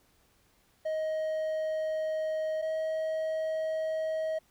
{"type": "tone pair in turn", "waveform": "triangle", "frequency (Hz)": [628, 634.2], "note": ["D#5", "D#5"], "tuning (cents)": [16, 33], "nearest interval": "unison", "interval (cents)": 17, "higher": "second", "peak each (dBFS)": -27, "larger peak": "neither", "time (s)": [[0.85, 2.62], [2.62, 4.39]], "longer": "neither", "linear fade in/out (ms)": 10, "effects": ["pink hiss -67 dBFS RMS until 4.5 s"]}